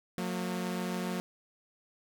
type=tone pair together; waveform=sawtooth; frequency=181.12 / 228.2 Hz; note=F#3 / A#3; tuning=-37 / -37 cents; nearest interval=major third; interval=400 cents; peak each=-30 / -33 dBFS; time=0.18-1.2 s; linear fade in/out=0 ms; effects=11-bit